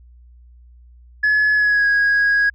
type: tone with pitch glide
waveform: sine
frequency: 1703 to 1650.7 Hz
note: G#6 to G#6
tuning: +43 to -11 cents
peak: -11 dBFS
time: 1.23-2.5 s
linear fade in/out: 10 ms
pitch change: -54 cents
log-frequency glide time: 1.54-1.87 s
effects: tanh soft clip ceiling -11 dBFS + added 60 Hz sine -43 dBFS peak until 2.54 s